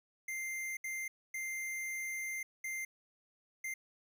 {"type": "tone bursts at uneven times", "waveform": "square", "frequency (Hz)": 2093, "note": "C7", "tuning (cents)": 0, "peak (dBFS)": -38, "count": 5, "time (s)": [[0.28, 0.77], [0.84, 1.08], [1.34, 2.43], [2.64, 2.85], [3.64, 3.74]], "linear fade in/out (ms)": 5, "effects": []}